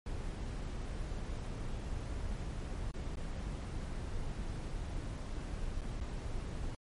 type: noise with dropouts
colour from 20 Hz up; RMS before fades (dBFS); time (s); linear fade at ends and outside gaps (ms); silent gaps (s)
brown; -39; 0.06-6.75; 2; 2.913-2.939 / 3.156-3.17 / 5.81-5.816 / 6.003-6.01
effects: MP3 48 kbps